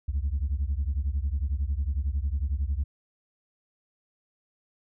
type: beating tone pair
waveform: sine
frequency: 65.3 / 76.3 Hz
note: C2 / D#2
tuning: -3 / -33 cents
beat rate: 11 Hz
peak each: -26 / -27 dBFS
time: 0.08-2.84 s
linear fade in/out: 10 ms
effects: tanh soft clip ceiling -21 dBFS